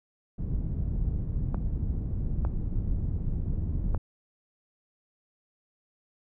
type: low-pass noise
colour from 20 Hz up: pink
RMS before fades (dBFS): -29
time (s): 0.38-3.98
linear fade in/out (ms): 5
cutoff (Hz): 140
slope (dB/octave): 12
type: clicks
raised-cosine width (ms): 1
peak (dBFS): -21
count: 3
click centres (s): 1.545 / 2.45 / 3.947
effects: none